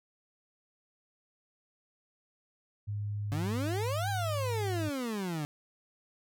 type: tone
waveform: sine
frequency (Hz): 103.4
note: G#2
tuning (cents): -7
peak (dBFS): -32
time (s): 2.87-4.9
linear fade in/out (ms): 20
type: exponential two-way sweep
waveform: 30% pulse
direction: up then down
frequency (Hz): 138.59 to 817 to 143.7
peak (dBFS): -30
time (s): 3.32-5.45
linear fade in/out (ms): 0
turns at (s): 4.09
effects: none